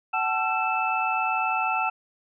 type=tone cluster; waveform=sine; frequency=753 / 873 / 1346 / 2633 Hz; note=F#5 / A5 / E6 / E7; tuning=+30 / -14 / +36 / -3 cents; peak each=-28 dBFS; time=0.13-1.9 s; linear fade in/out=10 ms; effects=none